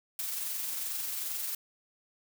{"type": "noise with amplitude modulation", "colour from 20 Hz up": "blue", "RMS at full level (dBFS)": -34, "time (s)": [0.19, 1.55], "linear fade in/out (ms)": 2, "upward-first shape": "sine", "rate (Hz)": 22.5, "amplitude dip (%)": 30, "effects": []}